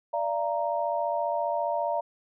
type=chord; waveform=sine; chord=Bb major; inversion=first; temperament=equal with one note detuned; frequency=587.3 / 682.1 / 932.3 Hz; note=D5 / F5 / Bb5; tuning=0 / -41 / 0 cents; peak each=-30 / -29 / -30 dBFS; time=0.13-2.01 s; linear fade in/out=10 ms; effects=none